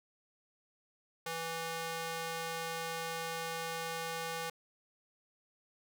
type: tone with high-pass filter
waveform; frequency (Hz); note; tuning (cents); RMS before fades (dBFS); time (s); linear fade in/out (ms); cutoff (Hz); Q
square; 164.81; E3; 0; -39; 1.26-4.5; 5; 600; 0.68
effects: none